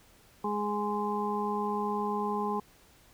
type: harmonic tone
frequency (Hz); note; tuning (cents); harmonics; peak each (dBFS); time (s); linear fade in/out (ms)
207.7; G#3; 0; 1 / 2 / 4 / 5; -34 / -34 / -34 / -34; 0.44-2.6; 5
effects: pink hiss -60 dBFS RMS until 3.13 s